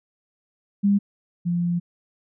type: tone pair in turn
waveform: sine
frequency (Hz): 201.1 / 173.58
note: G3 / F3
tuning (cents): +44 / -10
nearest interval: minor third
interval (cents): 254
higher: first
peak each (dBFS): -15 / -20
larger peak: first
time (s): 0.83-0.99 / 1.45-1.8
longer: second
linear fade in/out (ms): 20
effects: none